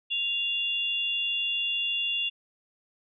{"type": "tone pair together", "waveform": "sine", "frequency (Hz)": [2794, 3427], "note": ["F7", "A7"], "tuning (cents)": [0, -46], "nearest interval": "major third", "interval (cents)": 354, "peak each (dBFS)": [-27, -31], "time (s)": [0.1, 2.3], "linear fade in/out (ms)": 20, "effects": []}